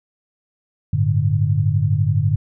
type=chord; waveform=sine; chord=G suspended second; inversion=none; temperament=equal; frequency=98 / 110 / 146.83 Hz; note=G2 / A2 / D3; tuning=0 / 0 / 0 cents; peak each=-19 dBFS; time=0.93-2.36 s; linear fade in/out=5 ms; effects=none